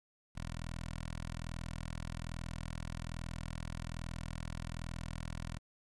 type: tone with notch filter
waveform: 10% pulse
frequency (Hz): 41.2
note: E1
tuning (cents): 0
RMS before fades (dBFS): -42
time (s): 0.35-5.59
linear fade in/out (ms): 20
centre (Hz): 390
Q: 0.58
effects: resampled to 24000 Hz + 11-bit